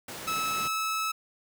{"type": "high-pass noise", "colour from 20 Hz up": "pink", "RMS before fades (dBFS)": -40, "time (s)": [0.08, 0.68], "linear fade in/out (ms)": 5, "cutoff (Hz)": 140, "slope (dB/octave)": 12}
{"type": "tone", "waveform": "sawtooth", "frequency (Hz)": 1301, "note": "E6", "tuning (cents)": -23, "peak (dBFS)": -24, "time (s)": [0.27, 1.12], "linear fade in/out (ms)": 10}
{"effects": []}